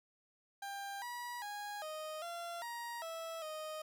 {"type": "tone with pitch steps", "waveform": "30% pulse", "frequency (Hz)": [796, 968, 824, 621, 686, 944, 656, 621], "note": ["G5", "B5", "G#5", "D#5", "F5", "A#5", "E5", "D#5"], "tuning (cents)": [26, -35, -14, -3, -31, 22, -9, -3], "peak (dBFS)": -39, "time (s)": [0.62, 3.82], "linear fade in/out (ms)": 5, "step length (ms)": 400, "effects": []}